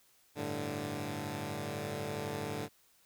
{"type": "chord", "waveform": "10% pulse", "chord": "G suspended second", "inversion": "none", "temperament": "equal", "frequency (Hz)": [98, 110, 146.83], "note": ["G2", "A2", "D3"], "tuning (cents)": [0, 0, 0], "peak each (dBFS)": [-34, -33, -31], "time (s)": [0.35, 2.69], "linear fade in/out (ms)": 50, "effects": ["white hiss -67 dBFS RMS until 3.05 s"]}